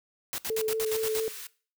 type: noise bursts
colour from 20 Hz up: white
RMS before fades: -33 dBFS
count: 8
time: 0.33-1.2 s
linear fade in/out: 0 ms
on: 51 ms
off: 66 ms
type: tone with vibrato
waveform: sine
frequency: 440 Hz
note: A4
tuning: in tune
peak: -26 dBFS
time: 0.5-1.28 s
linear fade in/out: 0 ms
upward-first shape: square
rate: 4.4 Hz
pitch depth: 12 cents each way
type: high-pass noise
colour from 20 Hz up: white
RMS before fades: -41 dBFS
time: 0.86-1.47 s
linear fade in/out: 2 ms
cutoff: 1200 Hz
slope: 24 dB/octave
effects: noise-tail reverb RT60 0.4 s tail -20 dB re dry